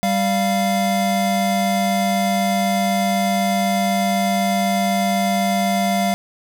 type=tone pair together; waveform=square; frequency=196 / 696 Hz; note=G3 / F5; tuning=0 / -6 cents; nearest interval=octave + minor seventh; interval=2194 cents; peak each=-20 dBFS; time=0.03-6.14 s; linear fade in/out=0 ms; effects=none